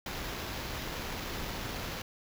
pink noise with sample-and-hold, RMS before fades -38 dBFS, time 0.06-2.02 s, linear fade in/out 2 ms, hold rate 8820 Hz, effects none

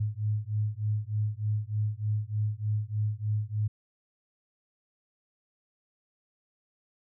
sine beating tone pair, 104.6 / 107.9 Hz, G#2 / A2, +13 / -33 cents, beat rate 3.3 Hz, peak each -30 dBFS, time 0-3.68 s, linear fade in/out 10 ms, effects none

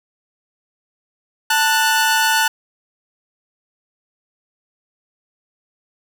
sawtooth tone pair together, 886 / 1474 Hz, A5 / F#6, +12 / -7 cents, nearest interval major sixth, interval 881 cents, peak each -13 dBFS, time 1.5-2.48 s, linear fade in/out 5 ms, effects none

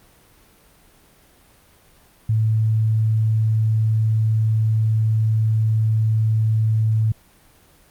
sine tone, 110 Hz, A2, in tune, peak -15 dBFS, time 2.29-7.12 s, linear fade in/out 5 ms, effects pink hiss -53 dBFS RMS until 7.9 s + Opus 32 kbps

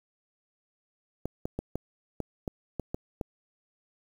clicks, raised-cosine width 2 ms, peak -18 dBFS, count 9, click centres 1.256 / 1.455 / 1.59 / 1.756 / 2.203 / 2.478 / 2.797 / 2.945 / 3.212 s, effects 8-bit

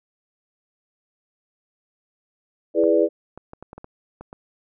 sine chord, E dominant seventh, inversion none, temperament equal, 329.6 / 415.3 / 493.9 / 587.3 Hz, E4 / G#4 / B4 / D5, 0 / 0 / 0 / 0 cents, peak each -20 dBFS, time 2.74-3.09 s, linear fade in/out 50 ms
clicks, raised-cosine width 1 ms, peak -24 dBFS, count 9, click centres 2.838 / 3.376 / 3.534 / 3.626 / 3.731 / 3.78 / 3.844 / 4.21 / 4.329 s
effects none

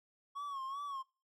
triangle tone with vibrato, 1105 Hz, C#6, 6 cents flat, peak -37 dBFS, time 0.35-1.03 s, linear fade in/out 20 ms, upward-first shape sine, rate 2.6 Hz, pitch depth 79 cents each way, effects noise-tail reverb RT60 0.3 s tail -22 dB re dry

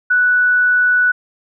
sine tone, 1480 Hz, F#6, in tune, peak -10 dBFS, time 0.1-1.12 s, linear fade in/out 10 ms, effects none

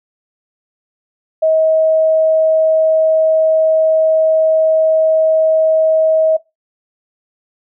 sine tone, 636 Hz, D#5, 38 cents sharp, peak -9 dBFS, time 1.42-6.37 s, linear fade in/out 10 ms, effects noise-tail reverb RT60 0.2 s tail -18 dB re dry

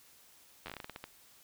slowing click train, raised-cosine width 0.3 ms, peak -26 dBFS, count 12, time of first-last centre 0.66-1.04 s, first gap 10 ms, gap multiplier 1.23, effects white hiss -61 dBFS RMS until 1.43 s

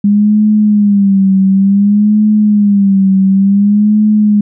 sine tone with vibrato, 202 Hz, G#3, 48 cents flat, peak -5 dBFS, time 0.04-4.41 s, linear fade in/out 5 ms, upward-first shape sine, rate 0.56 Hz, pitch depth 90 cents each way, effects none

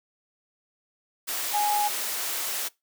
sine tone in noise, 830.6 Hz, G#5, in tune, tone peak -22 dBFS, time 1.53-1.89 s, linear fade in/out 20 ms, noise white, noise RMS -30 dBFS, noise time 1.27-2.69 s, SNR +5 dB, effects noise-tail reverb RT60 0.2 s tail -22 dB re dry + high-pass 400 Hz 12 dB/octave

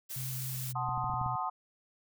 blue noise, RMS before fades -40 dBFS, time 0.09-0.73 s, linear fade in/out 20 ms
sine tone with pitch glide, 129.1 to 124.99 Hz, C3 to B2, -23 to +21 cents, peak -37 dBFS, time 0.16-1.36 s, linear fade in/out 5 ms, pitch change -56 cents, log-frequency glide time 0.59-0.95 s
sine chord, F# diminished seventh, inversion none, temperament equal, 740 / 880 / 1046.5 / 1244.5 Hz, F#5 / A5 / C6 / Eb6, 0 / 0 / 0 / 0 cents, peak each -37 dBFS, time 0.75-1.5 s, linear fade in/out 10 ms
clicks, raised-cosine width 5 ms, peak -30 dBFS, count 7, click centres 0.889 / 0.977 / 1.042 / 1.098 / 1.139 / 1.214 / 1.262 s
effects none

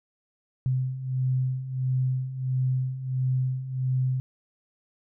sine beating tone pair, 128.2 / 129.7 Hz, C3 / C3, -35 / -15 cents, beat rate 1.5 Hz, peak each -30 / -25 dBFS, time 0.66-4.2 s, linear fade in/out 0 ms, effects none

